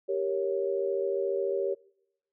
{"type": "chord", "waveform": "sine", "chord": "G diminished", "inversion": "none", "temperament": "equal", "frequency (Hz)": [392, 466.2, 554.4], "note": ["G4", "Bb4", "Db5"], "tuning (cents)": [0, 0, 0], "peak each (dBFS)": [-29, -33, -31], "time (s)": [0.08, 1.75], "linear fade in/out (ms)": 20, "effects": ["noise-tail reverb RT60 0.9 s tail -25 dB re dry"]}